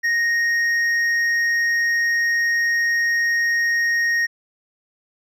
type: tone with hard clipping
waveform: triangle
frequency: 1864.7 Hz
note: A#6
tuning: in tune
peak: -18 dBFS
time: 0.03-4.27 s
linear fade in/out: 20 ms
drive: 8 dB
effects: none